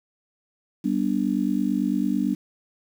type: chord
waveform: sine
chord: G major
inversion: none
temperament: just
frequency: 196 / 245 / 294 Hz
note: G3 / B3 / D4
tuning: 0 / -14 / +2 cents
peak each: -25 dBFS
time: 0.84-2.35 s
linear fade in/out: 10 ms
effects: 8-bit